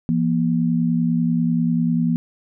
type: tone pair together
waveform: sine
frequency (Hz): 168.86 / 239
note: E3 / A#3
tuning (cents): +42 / +43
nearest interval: tritone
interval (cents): 601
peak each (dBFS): -19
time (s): 0.09-2.16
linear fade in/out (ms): 0
effects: none